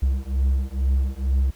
triangle beating tone pair, 65.41 / 67.61 Hz, C2 / C#2, 0 / -43 cents, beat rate 2.2 Hz, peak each -20 dBFS, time 0.02-1.51 s, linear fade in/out 10 ms, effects pink hiss -53 dBFS RMS until 1.55 s

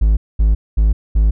triangle tone bursts, 53 Hz, G#1, 36 cents sharp, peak -7 dBFS, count 4, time 0.01-1.31 s, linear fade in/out 10 ms, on 160 ms, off 220 ms, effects none

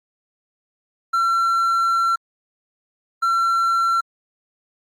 triangle tone bursts at uneven times, 1356 Hz, E6, 49 cents sharp, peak -14 dBFS, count 2, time 1.13-2.16 / 3.22-4.01 s, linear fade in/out 10 ms, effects Opus 48 kbps

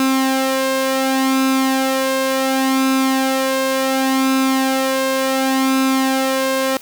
sawtooth tone with flanger, 265.3 Hz, C4, 24 cents sharp, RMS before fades -17 dBFS, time 0-6.77 s, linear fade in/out 2 ms, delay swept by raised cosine 0.78 to 1.88 ms, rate 0.69 Hz, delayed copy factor +0.55, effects white hiss -40 dBFS RMS until 6.81 s

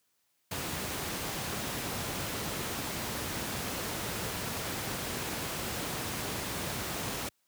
pink noise, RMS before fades -35 dBFS, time 0.51-7.29 s, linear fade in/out 5 ms, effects white hiss -75 dBFS RMS until 7.47 s + high-pass 80 Hz 12 dB/octave

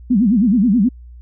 sine tone with vibrato, 219.6 Hz, A3, 3 cents flat, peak -10 dBFS, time 0.1-0.89 s, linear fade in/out 10 ms, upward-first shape sine, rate 9.4 Hz, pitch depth 270 cents each way, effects added 60 Hz sine -35 dBFS peak until 1.21 s

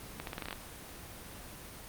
accelerating click train, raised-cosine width 0.3 ms, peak -21 dBFS, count 9, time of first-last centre 0.2-0.528 s, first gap 72 ms, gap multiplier 0.83, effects pink hiss -47 dBFS RMS until 1.88 s + Opus 24 kbps

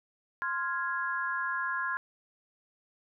sine chord, F minor, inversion second, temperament equal, 1046.5 / 1396.9 / 1661.2 Hz, C6 / F6 / Ab6, 0 / 0 / 0 cents, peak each -34 / -35 / -33 dBFS, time 0.42-1.97 s, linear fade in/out 0 ms, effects none

